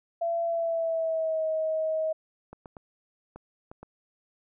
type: tone with pitch glide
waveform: sine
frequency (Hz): 675 to 633.4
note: E5 to D#5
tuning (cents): +41 to +31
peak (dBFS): -25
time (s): 0.21-2.13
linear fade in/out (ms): 10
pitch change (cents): -110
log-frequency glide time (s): 0.45-1.46
type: clicks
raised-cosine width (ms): 1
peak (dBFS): -29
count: 6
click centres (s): 2.53 / 2.658 / 2.768 / 3.36 / 3.715 / 3.83
effects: none